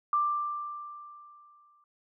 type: tone with exponential decay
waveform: sine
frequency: 1181 Hz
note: D6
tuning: 9 cents sharp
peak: -22 dBFS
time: 0.13-1.84 s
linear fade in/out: 2 ms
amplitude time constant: 370 ms
effects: none